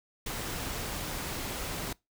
pink noise, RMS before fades -36 dBFS, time 0.26-1.93 s, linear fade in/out 5 ms, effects noise-tail reverb RT60 0.2 s tail -23 dB re dry

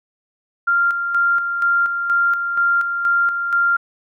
sine tone with tremolo, 1391 Hz, F6, 7 cents flat, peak -13 dBFS, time 0.67-3.77 s, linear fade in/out 10 ms, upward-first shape square, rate 2.1 Hz, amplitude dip 50%, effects none

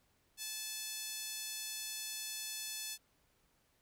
5% pulse tone with high-pass filter, 870 Hz, A5, 20 cents flat, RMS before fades -43 dBFS, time 0.37-2.98 s, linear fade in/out 50 ms, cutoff 2600 Hz, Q 0.73, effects pink hiss -74 dBFS RMS until 3.81 s

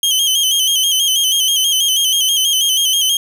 sawtooth tone with vibrato, 3136 Hz, G7, in tune, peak -9 dBFS, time 0.03-3.17 s, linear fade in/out 2 ms, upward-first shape square, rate 6.2 Hz, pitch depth 53 cents each way, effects none

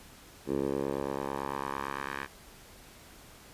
10% pulse tone with band-pass filter sweep, 68.9 Hz, C#2, 10 cents flat, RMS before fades -34 dBFS, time 0.46-2.28 s, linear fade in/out 50 ms, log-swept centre 370 to 1700 Hz, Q 1.8, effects pink hiss -53 dBFS RMS until 3.53 s + resampled to 32000 Hz

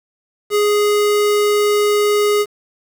square tone, 415.3 Hz, G#4, in tune, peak -13 dBFS, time 0.5-2.46 s, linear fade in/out 50 ms, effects 7-bit

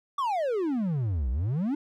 triangle exponential two-way sweep, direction down then up, 1174.7 to 58.27 to 305.4 Hz, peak -23 dBFS, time 0.18-1.75 s, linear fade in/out 5 ms, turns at 1.3 s, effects none

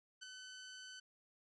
15% pulse tone with ADSR envelope, 1513 Hz, F#6, 38 cents sharp, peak -39 dBFS, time 0.21-1 s, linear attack 21 ms, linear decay 5 ms, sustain -5 dB, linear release 7 ms, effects resampled to 24000 Hz

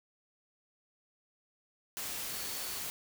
sine tone in noise, 4447 Hz, C#8, 5 cents sharp, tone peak -48 dBFS, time 2.3-2.79 s, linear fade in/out 0 ms, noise white, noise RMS -39 dBFS, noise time 1.97-2.9 s, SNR -12 dB, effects none

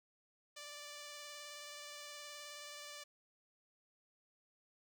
5% pulse tone with vibrato, 587.3 Hz, D5, in tune, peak -37 dBFS, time 0.56-3.04 s, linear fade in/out 10 ms, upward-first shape sine, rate 19 Hz, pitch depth 18 cents each way, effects none

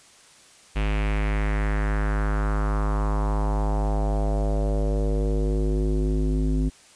square tone with low-pass filter sweep, 51.8 Hz, G#1, 4 cents flat, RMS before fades -23 dBFS, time 0.75-6.7 s, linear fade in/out 20 ms, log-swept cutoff 2700 to 270 Hz, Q 2.9, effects white hiss -52 dBFS RMS until 6.95 s + resampled to 22050 Hz

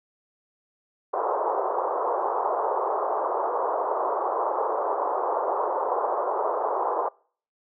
white band-pass noise, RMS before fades -26 dBFS, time 1.13-7.09 s, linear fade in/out 10 ms, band 390 to 1100 Hz, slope 48 dB/octave, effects noise-tail reverb RT60 0.5 s tail -26 dB re dry

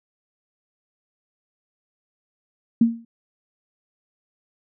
sine tone with exponential decay, 230.9 Hz, A#3, 16 cents flat, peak -9 dBFS, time 2.81-3.05 s, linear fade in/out 5 ms, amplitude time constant 52 ms, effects none

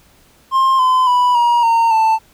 triangle tone with pitch steps, 1060 / 1022.7 / 986.7 / 952 / 918.5 / 886.2 Hz, C6 / C6 / B5 / A#5 / A#5 / A5, +22 / -40 / -2 / +36 / -26 / +12 cents, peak -8 dBFS, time 0.51-2.19 s, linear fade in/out 50 ms, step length 280 ms, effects pink hiss -51 dBFS RMS until 2.33 s

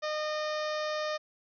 harmonic tone, 611 Hz, D#5, 32 cents flat, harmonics 1 / 2 / 3 / 4 / 5 / 6 / 7 / 8 / 9 / 10, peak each -32 / -37 / -40 / -46 / -49 / -45 / -49 / -47 / -48 / -54 dBFS, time 0.02-1.18 s, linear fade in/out 20 ms, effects none

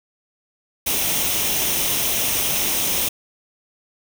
white noise with comb filter, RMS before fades -21 dBFS, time 0.86-3.09 s, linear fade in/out 10 ms, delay 0.33 ms, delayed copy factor +0.5, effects none

